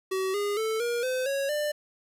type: tone with pitch steps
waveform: square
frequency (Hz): 379.3 / 408.9 / 440.8 / 475.1 / 512.2 / 552.1 / 595.2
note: F#4 / G#4 / A4 / A#4 / C5 / C#5 / D5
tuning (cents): +43 / -27 / +3 / +33 / -37 / -7 / +23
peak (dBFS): -27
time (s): 0.11-1.72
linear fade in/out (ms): 10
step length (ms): 230
effects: resampled to 32000 Hz + 9-bit